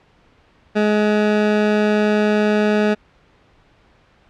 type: tone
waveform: 20% pulse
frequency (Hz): 210.7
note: G#3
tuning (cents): +25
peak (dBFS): -9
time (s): 0.75-2.95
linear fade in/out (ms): 20
effects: pink hiss -54 dBFS RMS until 4.29 s + low-pass 3000 Hz 12 dB/octave